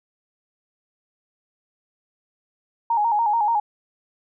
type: tone with vibrato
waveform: sine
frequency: 880 Hz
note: A5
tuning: in tune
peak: -17 dBFS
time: 2.9-3.6 s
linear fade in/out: 5 ms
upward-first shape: square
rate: 6.9 Hz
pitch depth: 91 cents each way
effects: none